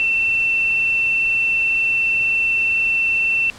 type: tone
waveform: sine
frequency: 2689 Hz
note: E7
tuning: 34 cents sharp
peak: -15 dBFS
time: 0-3.5 s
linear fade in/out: 0 ms
effects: pink hiss -40 dBFS RMS until 3.58 s + low-pass 8000 Hz 12 dB/octave